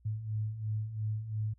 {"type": "beating tone pair", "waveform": "sine", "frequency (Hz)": [105.8, 108.7], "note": ["G#2", "A2"], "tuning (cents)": [33, -21], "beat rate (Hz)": 2.9, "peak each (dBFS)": [-39, -33], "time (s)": [0.05, 1.54], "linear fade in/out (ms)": 10, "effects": ["added 60 Hz sine -61 dBFS peak until 1.58 s"]}